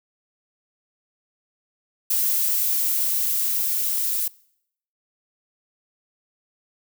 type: noise with level ramp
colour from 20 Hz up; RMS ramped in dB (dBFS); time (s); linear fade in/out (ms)
violet; -21 to -24; 2.1-4.28; 5
effects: noise-tail reverb RT60 0.7 s tail -23 dB re dry